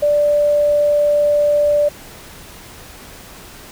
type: tone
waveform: sine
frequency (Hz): 587.3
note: D5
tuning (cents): 0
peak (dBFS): -11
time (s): 0.02-1.89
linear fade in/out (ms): 10
effects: pink hiss -38 dBFS RMS until 3.71 s